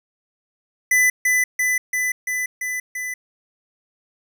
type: tone with echo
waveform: square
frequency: 2000 Hz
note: B6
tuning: 21 cents sharp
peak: -14 dBFS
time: 0.91-1.1 s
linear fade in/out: 5 ms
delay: 340 ms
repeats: 6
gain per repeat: -2 dB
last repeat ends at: 3.14 s
effects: none